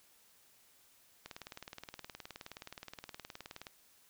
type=click train; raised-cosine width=0.2 ms; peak=-28 dBFS; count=47; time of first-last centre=1.26-3.668 s; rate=19.1 Hz; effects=white hiss -66 dBFS RMS until 4.09 s